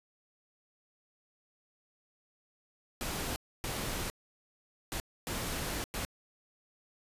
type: noise bursts at uneven times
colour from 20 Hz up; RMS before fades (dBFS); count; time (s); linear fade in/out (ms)
pink; -36; 5; 3.01-3.36 / 3.64-4.1 / 4.92-5 / 5.27-5.84 / 5.94-6.05; 0
effects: resampled to 32000 Hz